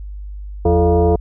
sine tone with frequency modulation, 177.4 Hz, F3, 27 cents sharp, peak -10 dBFS, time 0.65-1.16 s, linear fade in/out 5 ms, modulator 258 Hz, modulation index 1.9, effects added 50 Hz sine -27 dBFS peak until 1.2 s

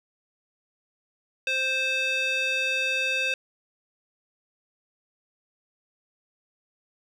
square tone with band-pass filter, 523.3 Hz, C5, in tune, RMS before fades -26 dBFS, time 1.47-3.34 s, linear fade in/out 2 ms, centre 2800 Hz, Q 3.1, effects none

